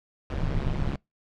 brown noise with amplitude modulation, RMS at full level -23 dBFS, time 0.3-0.96 s, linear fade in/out 2 ms, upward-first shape sine, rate 136 Hz, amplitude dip 95%, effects noise-tail reverb RT60 0.2 s tail -26 dB re dry + low-pass 4000 Hz 12 dB/octave

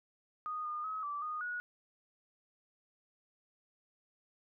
sine tone with pitch steps, 1237 / 1218 / 1277 / 1163 / 1233 / 1457 Hz, D#6 / D#6 / D#6 / D6 / D#6 / F#6, -10 / -37 / +45 / -17 / -16 / -27 cents, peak -36 dBFS, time 0.46-1.6 s, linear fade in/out 0 ms, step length 190 ms, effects none

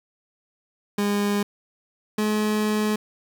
30% pulse tone pair in turn, 204.2 / 212.7 Hz, G#3 / G#3, -29 / +42 cents, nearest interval minor second, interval 71 cents, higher second, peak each -18 dBFS, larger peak neither, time 0.98-1.43 / 2.18-2.96 s, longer second, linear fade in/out 5 ms, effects 9-bit

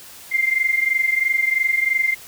sine tone pair together, 2093 / 2116 Hz, C7 / C7, 0 / +19 cents, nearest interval unison, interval 19 cents, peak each -18 / -21 dBFS, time 0.31-2.15 s, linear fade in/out 20 ms, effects white hiss -41 dBFS RMS until 2.27 s

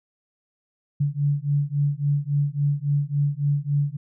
sine beating tone pair, 142.1 / 145.7 Hz, C#3 / D3, +43 / -13 cents, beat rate 3.6 Hz, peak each -23 dBFS, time 1-3.97 s, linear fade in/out 10 ms, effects none

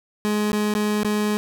30% pulse tone with dropouts, 210 Hz, G#3, 19 cents sharp, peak -17 dBFS, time 0.25-1.37 s, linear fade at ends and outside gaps 0 ms, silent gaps 0.518-0.531 / 0.739-0.751 / 1.032-1.047 s, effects none

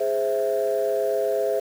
sine chord, Ab augmented, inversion none, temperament equal, 415.3 / 523.3 / 659.3 Hz, Ab4 / C5 / E5, 0 / 0 / 0 cents, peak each -24 dBFS, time 0-1.6 s, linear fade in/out 10 ms, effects tanh soft clip ceiling -14 dBFS + 7-bit

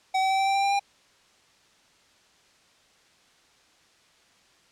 square tone with pitch steps, 760 / 765.7 / 771.5 / 777.3 / 783.2 / 789.1 / 795 / 801 Hz, F#5 / G5 / G5 / G5 / G5 / G5 / G5 / G5, +46 / -41 / -28 / -15 / -2 / +11 / +24 / +37 cents, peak -22 dBFS, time 0.14-0.796 s, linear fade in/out 10 ms, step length 82 ms, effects white hiss -60 dBFS RMS until 4.71 s + low-pass 6000 Hz 12 dB/octave

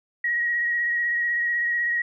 sine tone with vibrato, 1900 Hz, A#6, 33 cents sharp, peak -21 dBFS, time 0.24-2.02 s, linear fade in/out 5 ms, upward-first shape sine, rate 16 Hz, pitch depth 20 cents each way, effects none

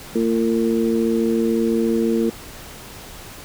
harmonic tone, 114 Hz, A#2, 38 cents flat, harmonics 2 / 3 / 4, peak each -19 / -21 / -22 dBFS, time 0.15-2.3 s, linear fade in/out 5 ms, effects pink hiss -38 dBFS RMS until 3.44 s

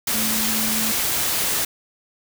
sine tone in noise, 220 Hz, A3, in tune, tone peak -27 dBFS, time 0.14-0.92 s, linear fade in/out 5 ms, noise white, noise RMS -22 dBFS, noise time 0.07-1.65 s, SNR -8 dB, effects none

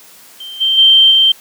sine tone with level steps, 3136 Hz, G7, in tune, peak -26 / -10 / -4 / -6 dBFS, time 0.4-1.32 s, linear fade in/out 5 ms, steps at 0.6 / 0.77 / 1.1 s, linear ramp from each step 20 ms, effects white hiss -41 dBFS RMS until 1.4 s + high-pass 150 Hz 12 dB/octave

